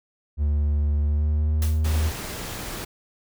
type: tone with pitch glide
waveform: triangle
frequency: 73.42 to 77.79 Hz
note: D2 to D#2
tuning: 0 to 0 cents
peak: -17 dBFS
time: 0.37-2.12 s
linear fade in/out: 50 ms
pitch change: +100 cents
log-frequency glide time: 1.01-1.7 s
type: noise with exponential decay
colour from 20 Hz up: white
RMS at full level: -31 dBFS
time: 1.62-1.91 s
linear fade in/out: 2 ms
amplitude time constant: 61 ms
type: noise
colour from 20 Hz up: pink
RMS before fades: -33 dBFS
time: 1.84-2.85 s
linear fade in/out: 10 ms
effects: none